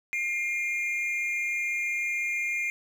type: tone pair together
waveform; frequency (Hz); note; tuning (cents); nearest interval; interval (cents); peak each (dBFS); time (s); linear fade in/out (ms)
triangle; 2116 / 2410; C7 / D7; +19 / +44; major second; 225; -28; 0.13-2.7; 0
effects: none